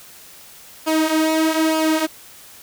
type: tone with flanger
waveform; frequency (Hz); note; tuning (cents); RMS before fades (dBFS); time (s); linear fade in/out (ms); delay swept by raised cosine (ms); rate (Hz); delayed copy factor
sawtooth; 316.8; D#4; +31; -18; 0.86-2.07; 20; 0.5 to 5.7; 1.1; -0.65
effects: white hiss -43 dBFS RMS until 2.62 s